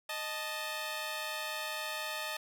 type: tone pair together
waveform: 10% pulse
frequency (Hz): 620 / 876.8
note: D#5 / A5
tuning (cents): -6 / -6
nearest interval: tritone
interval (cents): 600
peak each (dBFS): -30 / -31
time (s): 0.09-2.37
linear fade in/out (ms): 5
effects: none